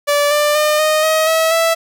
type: tone with pitch steps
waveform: sawtooth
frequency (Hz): 580 / 592.5 / 605.3 / 618.4 / 631.8 / 645.4 / 659.4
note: D5 / D5 / D#5 / D#5 / D#5 / E5 / E5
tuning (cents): -22 / +15 / -48 / -11 / +26 / -37 / 0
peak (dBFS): -8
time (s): 0.07-1.75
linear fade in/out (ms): 20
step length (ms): 240
effects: none